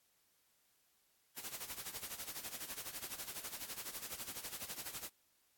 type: noise with tremolo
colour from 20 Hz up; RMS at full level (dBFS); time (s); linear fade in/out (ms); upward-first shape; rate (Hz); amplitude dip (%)
white; -43; 1.36-5.1; 20; sine; 12; 75
effects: white hiss -75 dBFS RMS until 5.57 s + AAC 64 kbps